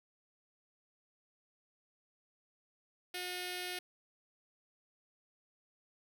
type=tone with notch filter; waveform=5% pulse; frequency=360 Hz; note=F#4; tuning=47 cents flat; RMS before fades=-41 dBFS; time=3.14-3.79 s; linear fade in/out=5 ms; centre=1100 Hz; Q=1.7; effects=none